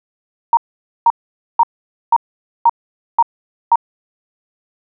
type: tone bursts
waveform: sine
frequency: 932.3 Hz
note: A#5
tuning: in tune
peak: -6 dBFS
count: 7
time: 0.53-3.757 s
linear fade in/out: 2 ms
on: 41 ms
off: 490 ms
effects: none